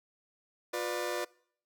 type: chord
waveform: sawtooth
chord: B diminished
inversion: second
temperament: just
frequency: 355.6 / 493.9 / 592.7 Hz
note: F4 / B4 / D5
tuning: +31 / 0 / +16 cents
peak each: -33 dBFS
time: 0.73-1.25 s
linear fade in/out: 10 ms
effects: noise-tail reverb RT60 0.6 s tail -24 dB re dry